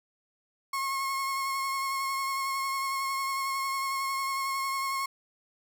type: tone with vibrato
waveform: 35% pulse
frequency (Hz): 1085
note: C#6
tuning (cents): -37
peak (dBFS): -27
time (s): 0.73-5.06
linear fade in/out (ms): 5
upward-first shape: sine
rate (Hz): 11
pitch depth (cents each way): 18
effects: none